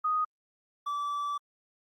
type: tone pair in turn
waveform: sine / triangle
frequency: 1244.5 / 1158.4 Hz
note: D#6 / D6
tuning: 0 / -24 cents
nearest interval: minor second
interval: 124 cents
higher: first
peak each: -25 / -28 dBFS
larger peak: first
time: 0.04-0.25 / 0.86-1.38 s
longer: second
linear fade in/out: 10 ms
effects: Opus 24 kbps